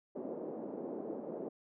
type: band-pass noise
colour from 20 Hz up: white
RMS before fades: -42 dBFS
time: 0.15-1.49 s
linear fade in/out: 10 ms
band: 220 to 540 Hz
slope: 24 dB/octave
effects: none